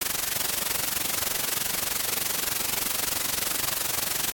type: noise with amplitude modulation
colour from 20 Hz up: white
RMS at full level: -24 dBFS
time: 0.01-4.32 s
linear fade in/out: 5 ms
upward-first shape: sine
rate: 23.2 Hz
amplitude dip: 80%
effects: AAC 64 kbps